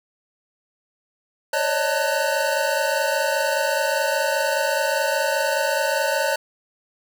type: tone cluster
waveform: square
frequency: 547 / 572 / 621 / 895 / 1497 Hz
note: C#5 / D5 / D#5 / A5 / F#6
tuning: -23 / -46 / -3 / +29 / +20 cents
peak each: -27 dBFS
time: 1.53-6.36 s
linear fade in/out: 5 ms
effects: none